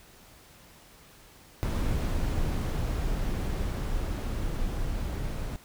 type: noise with level ramp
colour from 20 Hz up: brown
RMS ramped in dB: -27 to -32 dBFS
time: 1.63-5.56 s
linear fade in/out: 0 ms
effects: pink hiss -54 dBFS RMS until 5.64 s